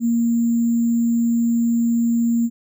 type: tone with sample-and-hold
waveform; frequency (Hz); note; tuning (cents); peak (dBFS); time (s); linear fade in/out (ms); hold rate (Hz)
sine; 233.1; A#3; 0; -15; 0-2.5; 50; 7350
effects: none